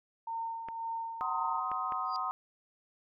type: tone with tremolo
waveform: sine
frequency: 912 Hz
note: A#5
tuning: 38 cents flat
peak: -33 dBFS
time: 0.27-1.61 s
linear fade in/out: 5 ms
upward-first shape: sine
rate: 1.9 Hz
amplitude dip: 50%
type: clicks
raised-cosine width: 0.5 ms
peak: -28 dBFS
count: 3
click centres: 0.686 / 1.716 / 1.922 s
type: chord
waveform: sine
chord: C half-diminished seventh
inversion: second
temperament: just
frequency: 753.5 / 941.9 / 1046.5 / 1255.8 Hz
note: Gb5 / Bb5 / C6 / Eb6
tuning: +31 / +18 / 0 / +16 cents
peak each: -39 / -41 / -36 / -35 dBFS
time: 1.21-2.31 s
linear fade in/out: 0 ms
type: tone with exponential growth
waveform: sine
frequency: 4800 Hz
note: D8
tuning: 37 cents sharp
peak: -37 dBFS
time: 2.05-2.16 s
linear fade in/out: 0 ms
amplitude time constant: 23 ms
effects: none